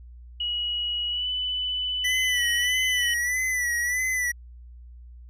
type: tone with pitch glide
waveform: sine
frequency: 2910 to 2995 Hz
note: F#7 to F#7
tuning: -29 to +20 cents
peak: -25 dBFS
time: 0.4-3.14 s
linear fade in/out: 5 ms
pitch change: +49 cents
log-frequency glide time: 1.08-1.28 s
type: tone with vibrato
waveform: square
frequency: 1968 Hz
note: B6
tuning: 7 cents flat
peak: -24 dBFS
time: 2.04-4.32 s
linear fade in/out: 10 ms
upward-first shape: sine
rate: 1.6 Hz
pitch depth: 62 cents each way
effects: added 60 Hz sine -42 dBFS peak until 5.29 s + resampled to 32000 Hz